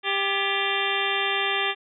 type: harmonic tone with a mistuned harmonic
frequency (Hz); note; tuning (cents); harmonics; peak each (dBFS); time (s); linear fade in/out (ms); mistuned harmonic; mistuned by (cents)
395.3; G4; +15; 1 / 2 / 3 / 4 / 5 / 6 / 7 / 8 / 9; -31 / -31 / -31 / -31 / -31 / -31 / -31 / -31 / -31; 0.03-1.75; 50; 4; +130
effects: none